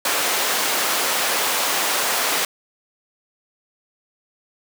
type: high-pass noise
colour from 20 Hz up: pink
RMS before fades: -21 dBFS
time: 0.05-2.45 s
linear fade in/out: 2 ms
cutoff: 590 Hz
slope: 12 dB/octave
effects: none